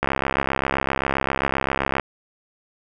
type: click train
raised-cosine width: 0.5 ms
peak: -5 dBFS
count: 134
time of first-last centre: 0.03-1.997 s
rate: 67.6 Hz
effects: none